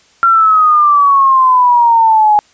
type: exponential sweep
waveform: sine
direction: down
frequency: 1374 to 830.6 Hz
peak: -5 dBFS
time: 0.23-2.39 s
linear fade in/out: 0 ms
effects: white hiss -49 dBFS RMS until 2.53 s + resampled to 16000 Hz